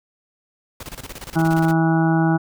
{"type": "noise with tremolo", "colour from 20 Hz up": "pink", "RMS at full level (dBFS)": -33, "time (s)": [0.8, 1.73], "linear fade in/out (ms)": 5, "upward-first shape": "square", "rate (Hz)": 17, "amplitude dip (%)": 80}
{"type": "harmonic tone", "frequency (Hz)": 162.8, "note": "E3", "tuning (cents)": -21, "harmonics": [1, 2, 4, 5, 6, 7, 8, 9], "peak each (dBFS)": [-17, -19, -29, -24, -34, -35, -35, -28], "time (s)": [1.35, 2.38], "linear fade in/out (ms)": 20}
{"effects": []}